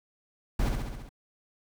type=noise with echo; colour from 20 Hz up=brown; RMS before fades=-26 dBFS; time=0.59-0.69 s; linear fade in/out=5 ms; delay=67 ms; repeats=6; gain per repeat=-3 dB; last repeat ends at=1.092 s; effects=none